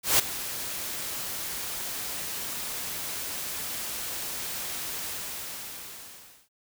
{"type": "noise with ADSR envelope", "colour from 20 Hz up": "white", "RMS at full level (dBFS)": -19, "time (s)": [0.03, 6.49], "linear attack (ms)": 160, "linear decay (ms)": 11, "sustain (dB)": -15, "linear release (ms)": 1500, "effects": []}